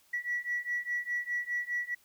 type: beating tone pair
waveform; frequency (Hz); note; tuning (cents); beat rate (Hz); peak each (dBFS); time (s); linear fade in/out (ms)
sine; 1939 / 1943.9; B6 / B6; -32 / -28; 4.9; -34 / -33; 0.13-1.95; 10
effects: tanh soft clip ceiling -24 dBFS + white hiss -65 dBFS RMS until 2.04 s